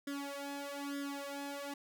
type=tone with flanger; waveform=sawtooth; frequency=282.1 Hz; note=C#4; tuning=30 cents sharp; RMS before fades=-42 dBFS; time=0.07-1.74 s; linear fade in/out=5 ms; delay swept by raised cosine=0.58 to 2.38 ms; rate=1.1 Hz; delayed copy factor=+1; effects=none